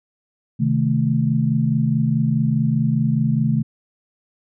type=chord; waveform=sine; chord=A diminished; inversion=first; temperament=equal; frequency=130.81 / 155.56 / 220 Hz; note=C3 / Eb3 / A3; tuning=0 / 0 / 0 cents; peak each=-20 dBFS; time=0.59-3.63 s; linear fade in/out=20 ms; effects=none